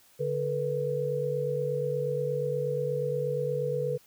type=tone cluster; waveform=sine; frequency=143.6 / 441.8 / 490.2 Hz; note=D3 / A4 / B4; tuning=-39 / +7 / -13 cents; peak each=-33 / -33 / -29 dBFS; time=0.19-3.98 s; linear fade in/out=20 ms; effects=white hiss -60 dBFS RMS until 4.06 s